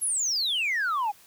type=exponential sweep; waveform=sine; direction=down; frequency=11460 to 791 Hz; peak=-22 dBFS; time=0.01-1.12 s; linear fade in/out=20 ms; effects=tanh soft clip ceiling -22 dBFS + white hiss -55 dBFS RMS until 1.26 s